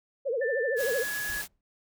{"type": "tone with vibrato", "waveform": "sine", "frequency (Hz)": 502, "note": "B4", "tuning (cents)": 28, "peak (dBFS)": -26, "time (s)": [0.25, 1.04], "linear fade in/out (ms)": 20, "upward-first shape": "triangle", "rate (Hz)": 13, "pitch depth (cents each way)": 240}
{"type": "tone with pitch glide", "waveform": "sine", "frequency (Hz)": [1772, 1683.2], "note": ["A6", "G#6"], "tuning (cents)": [12, 23], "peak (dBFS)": -31, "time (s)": [0.41, 1.42], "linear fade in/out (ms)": 10, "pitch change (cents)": -89, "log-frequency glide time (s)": [0.74, 0.8]}
{"type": "noise", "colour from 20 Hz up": "white", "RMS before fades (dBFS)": -37, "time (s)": [0.76, 1.48], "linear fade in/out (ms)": 50}
{"type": "noise with exponential decay", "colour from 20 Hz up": "brown", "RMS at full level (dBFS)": -40, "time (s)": [1.29, 1.61], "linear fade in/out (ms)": 1, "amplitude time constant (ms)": 68}
{"effects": []}